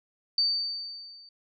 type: tone with level ramp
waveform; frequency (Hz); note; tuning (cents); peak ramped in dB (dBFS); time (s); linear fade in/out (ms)
sine; 4592; D8; -40; -20 to -49; 0.38-1.29; 2
effects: none